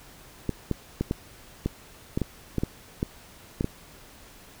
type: clicks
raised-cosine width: 3 ms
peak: -12 dBFS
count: 12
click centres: 0.493 / 0.713 / 1.01 / 1.111 / 1.66 / 2.175 / 2.217 / 2.583 / 2.635 / 3.029 / 3.609 / 3.644 s
effects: pink hiss -50 dBFS RMS until 4.6 s